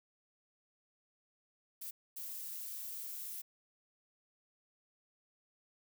violet noise bursts at uneven times, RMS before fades -44 dBFS, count 2, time 1.81-1.91 / 2.16-3.42 s, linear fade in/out 10 ms, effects none

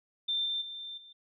sine tone with level steps, 3576 Hz, A7, 27 cents sharp, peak -28 / -30 / -39 / -50 dBFS, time 0.28-1.13 s, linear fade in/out 10 ms, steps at 0.45 / 0.61 / 0.97 s, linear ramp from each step 10 ms, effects none

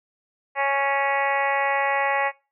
harmonic tone, 277.2 Hz, C#4, in tune, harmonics 2 / 3 / 4 / 5 / 6 / 7 / 8 / 9 / 10, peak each -27 / -24 / -28 / -37 / -33 / -27 / -31 / -35 / -40 dBFS, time 0.55-2.32 s, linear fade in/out 50 ms, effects noise-tail reverb RT60 0.3 s tail -21 dB re dry

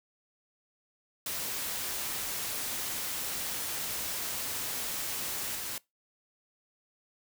white noise with level steps, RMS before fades -35 / -37 dBFS, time 1.26-5.78 s, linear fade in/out 2 ms, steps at 5.55 s, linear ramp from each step 5 ms, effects noise-tail reverb RT60 0.2 s tail -23 dB re dry

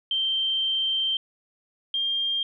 sine tone pair in turn, 3136 / 3200 Hz, G7 / G7, 0 / +35 cents, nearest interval unison, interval 35 cents, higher second, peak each -22 / -23 dBFS, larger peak first, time 0.11-1.17 / 1.94-2.43 s, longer first, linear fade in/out 2 ms, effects none

